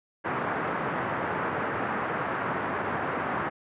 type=band-pass noise; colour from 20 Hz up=white; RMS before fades=-30 dBFS; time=0.24-3.5 s; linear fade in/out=20 ms; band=100 to 1600 Hz; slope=24 dB/octave; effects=resampled to 8000 Hz